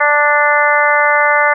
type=harmonic tone; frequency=293.7 Hz; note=D4; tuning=in tune; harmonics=2 / 3 / 4 / 5 / 6 / 7; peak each=-16 / -16 / -16 / -16 / -16 / -16 dBFS; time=0-1.54 s; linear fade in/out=10 ms; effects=none